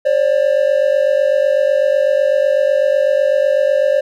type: tone pair together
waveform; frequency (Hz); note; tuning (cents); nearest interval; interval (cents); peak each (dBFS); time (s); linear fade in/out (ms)
triangle; 539 / 587; C#5 / D5; -49 / -1; minor second; 148; -12; 0.05-4.01; 10
effects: none